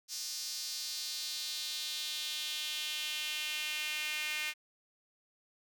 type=tone with high-pass filter sweep; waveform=sawtooth; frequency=303.9 Hz; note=D#4; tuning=41 cents flat; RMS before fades=-38 dBFS; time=0.08-4.54 s; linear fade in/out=50 ms; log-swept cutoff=5300 to 2300 Hz; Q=2.8; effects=none